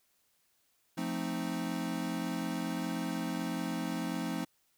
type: chord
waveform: square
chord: F dominant seventh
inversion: none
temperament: equal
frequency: 174.61 / 220 / 261.6 / 311.1 Hz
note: F3 / A3 / C4 / Eb4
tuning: 0 / 0 / 0 / 0 cents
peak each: -39 / -40 / -39 / -40 dBFS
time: 0.97-4.45 s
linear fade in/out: 10 ms
effects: white hiss -73 dBFS RMS until 4.77 s